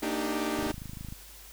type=chord; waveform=sawtooth; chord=Eb major seventh; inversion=second; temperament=equal with one note detuned; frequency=228 / 293.7 / 311.1 / 392 Hz; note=Bb3 / D4 / Eb4 / G4; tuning=-38 / 0 / 0 / 0 cents; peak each=-32 / -30 / -30 / -31 dBFS; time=0.02-0.72 s; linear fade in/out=10 ms
type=click train; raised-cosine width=5 ms; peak=-28 dBFS; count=15; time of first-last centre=0.59-1.124 s; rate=26.2 Hz
effects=added 50 Hz sine -52 dBFS peak until 1.52 s + white hiss -50 dBFS RMS until 1.52 s